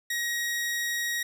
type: tone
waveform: sawtooth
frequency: 1892 Hz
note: A#6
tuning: 25 cents sharp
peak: -24 dBFS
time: 0.1-1.23 s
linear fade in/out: 5 ms
effects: none